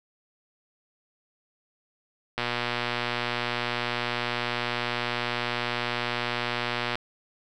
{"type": "click train", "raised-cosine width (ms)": 0.3, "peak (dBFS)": -11, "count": 550, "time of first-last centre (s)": [2.38, 6.955], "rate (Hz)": 120, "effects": []}